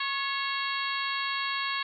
harmonic tone with a mistuned harmonic, 548 Hz, C#5, 20 cents flat, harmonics 2 / 3 / 4 / 5 / 6 / 7 / 8, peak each -33 / -35 / -36 / -37 / -38 / -38 / -39 dBFS, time 0-1.83 s, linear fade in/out 5 ms, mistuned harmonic 3, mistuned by +45 cents, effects none

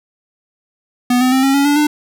square tone with pitch steps, 246.7 / 254.7 / 262.9 / 271.4 / 280.1 / 289.2 / 298.5 Hz, B3 / C4 / C4 / C#4 / C#4 / D4 / D4, -2 / -46 / +8 / -36 / +18 / -27 / +28 cents, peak -11 dBFS, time 1.1-1.87 s, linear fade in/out 5 ms, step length 110 ms, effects none

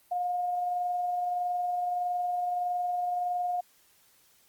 sine tone with amplitude modulation, 714 Hz, F5, 38 cents sharp, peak -26 dBFS, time 0.11-3.61 s, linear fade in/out 10 ms, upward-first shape sine, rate 21.6 Hz, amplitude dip 25%, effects white hiss -63 dBFS RMS until 4.48 s + Opus 32 kbps

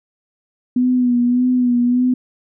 sine tone with vibrato, 246.9 Hz, B3, in tune, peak -12 dBFS, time 0.76-2.14 s, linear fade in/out 5 ms, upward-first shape sine, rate 1.7 Hz, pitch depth 38 cents each way, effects none

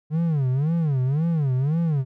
triangle tone with vibrato, 146.83 Hz, D3, in tune, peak -17 dBFS, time 0.1-2.05 s, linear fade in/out 50 ms, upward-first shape sine, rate 1.9 Hz, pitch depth 250 cents each way, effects none

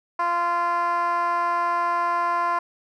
10% pulse tone with band-pass filter, 345.6 Hz, F4, 18 cents flat, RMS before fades -23 dBFS, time 0.19-2.59 s, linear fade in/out 5 ms, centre 970 Hz, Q 3.5, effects none

